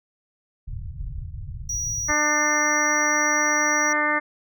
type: low-pass noise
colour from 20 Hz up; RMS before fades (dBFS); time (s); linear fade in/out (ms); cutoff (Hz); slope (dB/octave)
pink; -33; 0.67-2.12; 10; 140; 48
type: tone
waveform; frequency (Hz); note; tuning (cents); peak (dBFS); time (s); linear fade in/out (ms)
triangle; 5790; F#8; -38; -24; 1.69-3.93; 5
type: harmonic tone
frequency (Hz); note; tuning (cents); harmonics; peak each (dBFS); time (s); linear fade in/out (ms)
299.3; D4; +33; 1 / 2 / 3 / 4 / 5 / 6 / 7; -30 / -29 / -29 / -26 / -29 / -24 / -26; 2.08-4.2; 20
effects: none